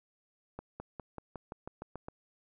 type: accelerating click train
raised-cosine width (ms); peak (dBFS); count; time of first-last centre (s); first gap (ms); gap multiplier
1; -27; 10; 0.59-2.085; 210; 0.94
effects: none